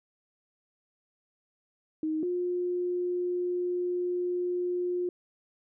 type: tone pair in turn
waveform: sine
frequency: 313.2 / 356.5 Hz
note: D#4 / F4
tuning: +11 / +36 cents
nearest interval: major second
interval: 225 cents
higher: second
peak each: -27 dBFS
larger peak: neither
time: 2.03-2.23 / 2.23-5.09 s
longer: second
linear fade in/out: 2 ms
effects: none